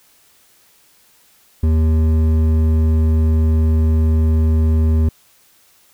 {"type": "tone with hard clipping", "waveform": "triangle", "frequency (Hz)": 79.3, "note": "D#2", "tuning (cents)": 33, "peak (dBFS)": -13, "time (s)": [1.63, 5.09], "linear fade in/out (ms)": 5, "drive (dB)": 13, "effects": ["white hiss -53 dBFS RMS until 5.93 s"]}